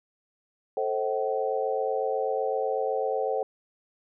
sine chord, A diminished seventh, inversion none, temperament just, 440 / 528 / 633.6 / 760.3 Hz, A4 / C5 / Eb5 / Gb5, 0 / +16 / +31 / +47 cents, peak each -29 / -29 / -35 / -31 dBFS, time 0.77-3.43 s, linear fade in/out 2 ms, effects none

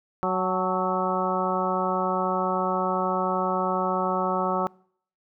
harmonic tone with a mistuned harmonic, 186 Hz, F#3, 9 cents sharp, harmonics 1 / 2 / 3 / 4 / 5 / 6 / 7, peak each -30 / -30 / -30 / -30 / -30 / -30 / -30 dBFS, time 0.23-4.67 s, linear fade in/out 0 ms, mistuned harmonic 5, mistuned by -62 cents, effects noise-tail reverb RT60 0.6 s tail -25 dB re dry

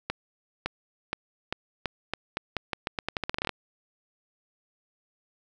accelerating click train, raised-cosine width 0.3 ms, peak -12 dBFS, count 21, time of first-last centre 0.1-3.493 s, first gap 560 ms, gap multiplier 0.84, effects none

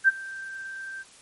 sine tone with ADSR envelope, 1568 Hz, G6, in tune, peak -12 dBFS, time 0.04-1.04 s, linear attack 40 ms, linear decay 26 ms, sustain -22 dB, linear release 33 ms, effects white hiss -52 dBFS RMS until 1.21 s + MP3 48 kbps

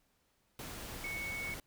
sine tone in noise, 2217 Hz, C#7, in tune, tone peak -38 dBFS, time 1.04-1.54 s, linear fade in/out 2 ms, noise pink, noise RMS -45 dBFS, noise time 0.59-1.6 s, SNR +4 dB, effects pink hiss -75 dBFS RMS until 1.66 s

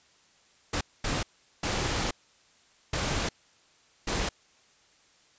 pink noise bursts at uneven times, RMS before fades -29 dBFS, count 5, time 0.73-0.81 / 1.04-1.23 / 1.63-2.11 / 2.93-3.29 / 4.07-4.29 s, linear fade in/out 5 ms, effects white hiss -62 dBFS RMS until 5.38 s + resampled to 16000 Hz

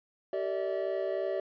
triangle tone cluster, 385.9 / 456.4 / 582 / 645 Hz, G4 / A#4 / D5 / E5, -27 / -37 / -16 / -38 cents, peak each -32 / -40 / -32 / -33 dBFS, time 0.33-1.4 s, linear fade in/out 2 ms, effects resampled to 11025 Hz

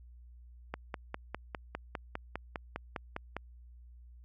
click train, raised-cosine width 0.5 ms, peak -21 dBFS, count 14, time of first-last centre 0.74-3.366 s, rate 4.95 Hz, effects added 60 Hz sine -51 dBFS peak until 4.24 s

